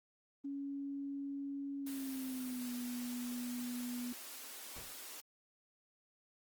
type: tone with pitch glide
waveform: sine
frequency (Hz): 279.3 to 244.6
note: C#4 to B3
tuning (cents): +13 to -16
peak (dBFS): -39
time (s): 0.44-4.13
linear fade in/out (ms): 10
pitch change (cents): -229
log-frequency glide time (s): 1.79-2.71
type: high-pass noise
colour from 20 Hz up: white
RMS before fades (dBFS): -49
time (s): 1.86-5.21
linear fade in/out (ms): 10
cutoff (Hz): 220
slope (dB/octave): 96
type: noise with exponential decay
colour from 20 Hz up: pink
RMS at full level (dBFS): -47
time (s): 4.76-5.05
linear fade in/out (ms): 5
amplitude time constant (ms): 63
effects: Opus 24 kbps